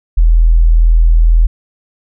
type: tone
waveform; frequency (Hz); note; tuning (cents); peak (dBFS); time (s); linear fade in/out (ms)
sine; 41.05; E1; -6; -4; 0.17-1.47; 10
effects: none